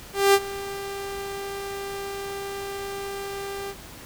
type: tone with ADSR envelope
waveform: sawtooth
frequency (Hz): 396.3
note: G4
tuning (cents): +19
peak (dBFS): -9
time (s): 0.13-3.75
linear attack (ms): 210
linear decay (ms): 49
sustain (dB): -18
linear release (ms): 56
effects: pink hiss -43 dBFS RMS until 4.05 s